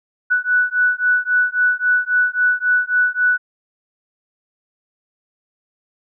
sine beating tone pair, 1480 / 1483.7 Hz, F#6 / F#6, 0 / +4 cents, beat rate 3.7 Hz, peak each -17 dBFS, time 0.3-3.38 s, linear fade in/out 20 ms, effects none

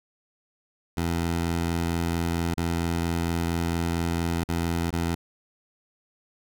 15% pulse tone with dropouts, 84.4 Hz, E2, 41 cents sharp, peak -18 dBFS, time 0.97-5.15 s, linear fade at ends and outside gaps 5 ms, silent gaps 2.542-2.574 / 4.439-4.488 / 4.906-4.927 s, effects none

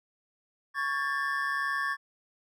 triangle tone cluster, 1115 / 1623 / 1765 Hz, C#6 / G#6 / A6, +10 / -40 / +5 cents, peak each -30 / -32 / -30 dBFS, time 0.74-1.97 s, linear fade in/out 50 ms, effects none

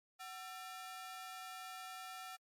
sawtooth ring-modulated tone, 1046.5 Hz, C6, in tune, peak -40 dBFS, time 0.19-2.37 s, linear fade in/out 20 ms, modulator 298 Hz, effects MP3 64 kbps

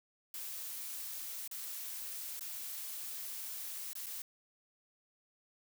blue noise with dropouts, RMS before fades -43 dBFS, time 0.34-4.22 s, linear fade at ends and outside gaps 2 ms, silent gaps 1.477-1.512 / 2.395-2.408 / 3.932-3.953 / 4.061-4.066 s, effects none

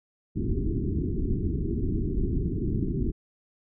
pink low-pass noise, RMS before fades -27 dBFS, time 0.35-3.12 s, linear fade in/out 20 ms, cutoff 400 Hz, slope 96 dB/octave, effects none

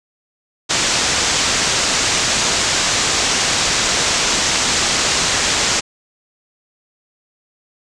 white low-pass noise, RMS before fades -17 dBFS, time 0.69-5.81 s, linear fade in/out 20 ms, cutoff 7700 Hz, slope 48 dB/octave, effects none

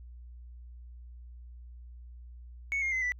sine tone with pitch steps, 2215 / 2132 / 2052 / 1975.6 Hz, C#7 / C7 / C7 / B6, -2 / +32 / -34 / 0 cents, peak -26 dBFS, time 2.72-3.12 s, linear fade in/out 0 ms, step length 100 ms, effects tanh soft clip ceiling -26 dBFS + added 60 Hz sine -45 dBFS peak until 3.19 s

